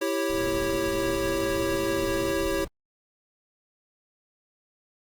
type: chord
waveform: square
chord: C# diminished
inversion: first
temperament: equal with one note detuned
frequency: 329.6 / 392 / 550.9 Hz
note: E4 / G4 / C#5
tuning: 0 / 0 / -11 cents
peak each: -30 dBFS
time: 0.01-2.65 s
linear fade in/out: 10 ms
type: noise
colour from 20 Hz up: brown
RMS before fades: -38 dBFS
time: 0.29-2.68 s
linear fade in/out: 5 ms
type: tone with vibrato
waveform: 15% pulse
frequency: 114.3 Hz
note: A#2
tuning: 34 cents flat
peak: -30 dBFS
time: 0.39-2.32 s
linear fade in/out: 5 ms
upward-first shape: sine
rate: 3.3 Hz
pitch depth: 62 cents each way
effects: Opus 48 kbps